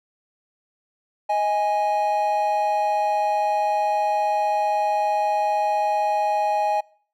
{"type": "tone pair together", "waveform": "triangle", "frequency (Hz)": [629, 828.4], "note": ["D#5", "G#5"], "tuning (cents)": [19, -5], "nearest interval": "perfect fourth", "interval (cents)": 476, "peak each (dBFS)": [-23, -18], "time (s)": [1.29, 6.81], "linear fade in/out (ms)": 10, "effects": ["noise-tail reverb RT60 0.5 s tail -24 dB re dry"]}